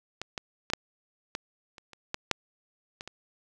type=clicks; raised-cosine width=0.2 ms; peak=-17 / -16 / -14 / -6 / -15 / -29 / -30 / -13 / -6 / -21 / -23 dBFS; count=11; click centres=0.216 / 0.378 / 0.701 / 0.735 / 1.351 / 1.782 / 1.933 / 2.144 / 2.313 / 3.009 / 3.076 s; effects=none